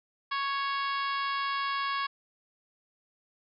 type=harmonic tone; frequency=554.4 Hz; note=C#5; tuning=in tune; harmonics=2 / 3 / 4 / 5 / 6 / 7 / 8 / 9; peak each=-30 / -36 / -40 / -42 / -41 / -47 / -44 / -47 dBFS; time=0.31-2.07 s; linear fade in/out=10 ms; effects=none